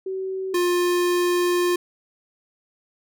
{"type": "tone pair in turn", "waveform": ["sine", "square"], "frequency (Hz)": [380, 353.7], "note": ["F#4", "F4"], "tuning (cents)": [46, 22], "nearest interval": "minor second", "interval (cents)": 124, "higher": "first", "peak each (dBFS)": [-25, -19], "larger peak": "second", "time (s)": [[0.06, 0.54], [0.54, 1.76]], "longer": "second", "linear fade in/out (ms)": 5, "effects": []}